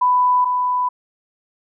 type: tone pair in turn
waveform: sine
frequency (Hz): 995 / 995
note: B5 / B5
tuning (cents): +13 / +13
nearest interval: unison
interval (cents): 0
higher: neither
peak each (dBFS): -12 / -16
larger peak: first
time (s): 0.01-0.45 / 0.45-0.89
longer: neither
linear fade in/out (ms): 10
effects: none